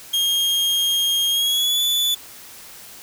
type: tone with pitch glide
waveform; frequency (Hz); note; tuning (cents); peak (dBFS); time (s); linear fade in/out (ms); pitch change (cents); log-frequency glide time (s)
40% pulse; 3238 to 3470; G#7 to A7; -45 to -25; -16; 0.13-2.15; 10; +120; 1.3-1.83
effects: white hiss -41 dBFS RMS until 3.02 s